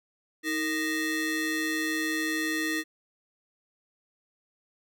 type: ring-modulated tone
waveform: 40% pulse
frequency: 773 Hz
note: G5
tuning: 24 cents flat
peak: -23 dBFS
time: 0.43-2.84 s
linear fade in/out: 50 ms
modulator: 1090 Hz
effects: none